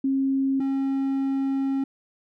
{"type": "tone pair in turn", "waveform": ["sine", "triangle"], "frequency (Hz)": [270, 271], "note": ["C#4", "C#4"], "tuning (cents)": [-45, -39], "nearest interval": "unison", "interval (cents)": 6, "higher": "second", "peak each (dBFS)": -20, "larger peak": "neither", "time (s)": [[0.04, 0.6], [0.6, 1.84]], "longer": "second", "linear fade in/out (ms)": 5, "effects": []}